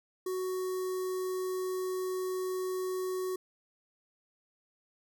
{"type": "tone with notch filter", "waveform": "square", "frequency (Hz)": 371.2, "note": "F#4", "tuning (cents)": 6, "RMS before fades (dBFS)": -34, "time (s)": [0.26, 3.36], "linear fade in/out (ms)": 5, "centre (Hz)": 2600, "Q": 0.52, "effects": []}